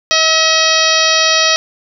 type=harmonic tone with a mistuned harmonic; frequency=638 Hz; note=D#5; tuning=43 cents sharp; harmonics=1 / 2 / 3 / 4 / 5 / 6 / 7 / 8 / 9; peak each=-18 / -18 / -18 / -18 / -18 / -18 / -18 / -18 / -18 dBFS; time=0.11-1.56 s; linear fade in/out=0 ms; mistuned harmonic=2; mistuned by=+20 cents; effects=none